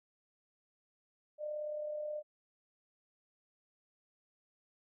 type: tone with amplitude modulation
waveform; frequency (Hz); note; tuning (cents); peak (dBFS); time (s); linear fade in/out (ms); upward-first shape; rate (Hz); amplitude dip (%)
sine; 602; D5; +43; -35; 1.38-2.23; 50; sine; 38.7; 40
effects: none